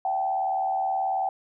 sine tone with frequency modulation, 768 Hz, G5, 36 cents flat, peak -23 dBFS, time 0.05-1.29 s, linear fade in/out 2 ms, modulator 78.7 Hz, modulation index 0.72, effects none

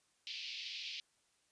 pink band-pass noise, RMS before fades -45 dBFS, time 0.27-1 s, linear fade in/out 0 ms, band 2400 to 5100 Hz, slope 48 dB/octave, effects white hiss -75 dBFS RMS until 1.51 s + resampled to 22050 Hz

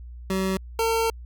25% pulse tone pair in turn, 190 / 453.3 Hz, F#3 / A#4, +46 / -48 cents, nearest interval octave + minor third, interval 1506 cents, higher second, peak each -19 / -17 dBFS, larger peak second, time 0.3-0.57 / 0.79-1.1 s, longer second, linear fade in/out 2 ms, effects added 60 Hz sine -37 dBFS peak until 1.25 s

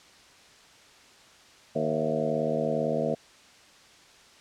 harmonic tone with a mistuned harmonic, 77.78 Hz, D#2, in tune, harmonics 2 / 3 / 4 / 5 / 6 / 7 / 8 / 9, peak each -34 / -32 / -38 / -37 / -31 / -31 / -31 / -38 dBFS, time 1.75-3.15 s, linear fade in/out 10 ms, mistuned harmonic 8, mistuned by +73 cents, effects white hiss -54 dBFS RMS until 4.4 s + low-pass 6000 Hz 12 dB/octave

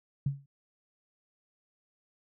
sine tone with exponential decay, 139.3 Hz, C#3, 9 cents sharp, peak -23 dBFS, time 0.26-0.46 s, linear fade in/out 5 ms, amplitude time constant 43 ms, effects none

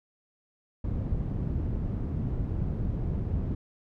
white low-pass noise, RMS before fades -30 dBFS, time 0.84-3.55 s, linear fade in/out 5 ms, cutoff 130 Hz, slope 12 dB/octave, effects none

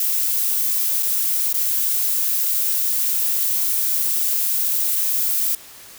violet noise with dropouts, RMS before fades -20 dBFS, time 0-5.55 s, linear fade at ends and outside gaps 2 ms, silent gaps 1.026-1.03 / 1.528-1.542 s, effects white hiss -42 dBFS RMS until 5.98 s

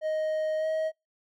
triangle tone with pitch glide, 624 to 632.7 Hz, D#5 to D#5, +5 to +29 cents, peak -24 dBFS, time 0.01-0.92 s, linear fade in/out 50 ms, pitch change +24 cents, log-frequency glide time 0.58-0.66 s, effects noise-tail reverb RT60 0.2 s tail -26 dB re dry

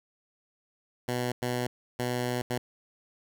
10% pulse tone bursts at uneven times, 123.47 Hz, B2, in tune, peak -20 dBFS, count 4, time 1.08-1.32 / 1.42-1.67 / 1.99-2.42 / 2.5-2.58 s, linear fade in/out 5 ms, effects none

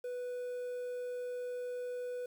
triangle tone with quantisation, 494.3 Hz, B4, 1 cent sharp, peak -35 dBFS, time 0.04-2.26 s, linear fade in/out 5 ms, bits 10, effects none

